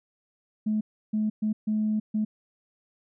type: tone bursts at uneven times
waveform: sine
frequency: 214.6 Hz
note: A3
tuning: 43 cents flat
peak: -22 dBFS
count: 5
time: 0.66-0.81 / 1.13-1.3 / 1.42-1.53 / 1.67-2 / 2.14-2.25 s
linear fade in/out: 10 ms
effects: tanh soft clip ceiling -18 dBFS